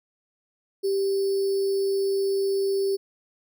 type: tone with sample-and-hold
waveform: sine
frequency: 392 Hz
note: G4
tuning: in tune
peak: -21 dBFS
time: 0.83-2.97 s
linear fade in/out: 20 ms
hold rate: 4900 Hz
effects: none